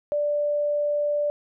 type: tone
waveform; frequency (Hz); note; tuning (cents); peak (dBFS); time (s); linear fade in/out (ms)
sine; 587.3; D5; 0; -21; 0.12-1.3; 0
effects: none